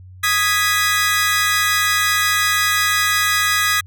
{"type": "chord", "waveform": "sawtooth", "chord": "G# minor", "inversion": "second", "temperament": "equal", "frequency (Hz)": [1244.5, 1661.2, 1975.5], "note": ["D#6", "G#6", "B6"], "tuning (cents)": [0, 0, 0], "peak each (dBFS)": -16, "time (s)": [0.23, 3.81], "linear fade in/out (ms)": 10, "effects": ["added 92 Hz sine -37 dBFS peak until 3.86 s"]}